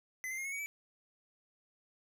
square tone with pitch steps, 2030 / 2082 / 2136 / 2191 / 2247 / 2305 Hz, B6 / C7 / C7 / C#7 / C#7 / D7, +47 / -9 / +35 / -21 / +23 / -33 cents, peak -38 dBFS, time 0.24-0.66 s, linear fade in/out 0 ms, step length 70 ms, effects none

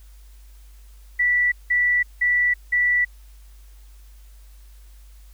sine tone bursts, 1961 Hz, B6, 13 cents flat, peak -16 dBFS, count 4, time 1.19-3.05 s, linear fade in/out 10 ms, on 330 ms, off 180 ms, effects added 50 Hz sine -43 dBFS peak until 5.33 s + white hiss -58 dBFS RMS until 5.33 s

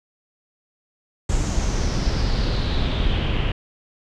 brown noise with low-pass filter sweep, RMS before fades -21 dBFS, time 1.29-3.52 s, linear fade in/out 5 ms, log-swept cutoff 7400 to 2800 Hz, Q 4.8, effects none

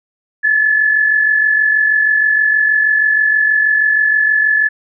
sine tone pair together, 1720.7 / 1767 Hz, A6 / A6, -39 / +7 cents, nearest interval unison, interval 46 cents, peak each -10 / -19 dBFS, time 0.43-4.69 s, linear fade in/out 20 ms, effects none

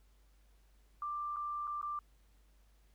sine tone with dropouts, 1182 Hz, D6, 11 cents sharp, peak -36 dBFS, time 1.02-1.99 s, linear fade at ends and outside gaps 2 ms, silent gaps 1.362-1.367 / 1.672-1.676 / 1.815-1.828 s, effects added 50 Hz sine -63 dBFS peak until 2.94 s + pink hiss -74 dBFS RMS until 2.94 s

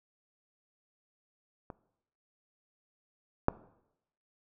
clicks, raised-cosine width 1 ms, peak -28 / -9 dBFS, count 2, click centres 1.702 / 3.484 s, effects noise-tail reverb RT60 0.8 s tail -19 dB re dry

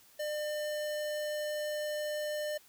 square tone, 601 Hz, D5, 40 cents sharp, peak -34 dBFS, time 0.19-2.58 s, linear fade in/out 10 ms, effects white hiss -61 dBFS RMS until 2.68 s

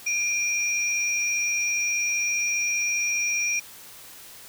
sine tone pair together, 2400 / 5695 Hz, D7 / F8, +37 / +33 cents, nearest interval octave + minor third, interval 1496 cents, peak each -24 / -27 dBFS, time 0.06-3.6 s, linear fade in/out 10 ms, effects white hiss -45 dBFS RMS until 4.48 s

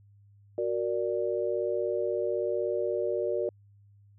sine chord, Gb augmented, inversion none, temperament equal, 370 / 466.2 / 587.3 Hz, Gb4 / Bb4 / D5, 0 / 0 / 0 cents, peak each -31 dBFS, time 0.58-3.49 s, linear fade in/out 2 ms, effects added 101 Hz sine -55 dBFS peak until 4.18 s

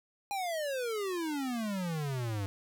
square exponential sweep, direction down, 822 to 96 Hz, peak -33 dBFS, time 0.31-2.46 s, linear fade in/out 0 ms, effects none

